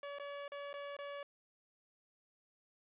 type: tone with dropouts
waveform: sawtooth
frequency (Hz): 569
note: C#5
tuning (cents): +45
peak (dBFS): -39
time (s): 0.03-1.23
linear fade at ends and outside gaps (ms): 2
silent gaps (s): 0.186-0.197 / 0.48-0.519 / 0.73-0.739 / 0.967-0.988
effects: resampled to 8000 Hz + 12-bit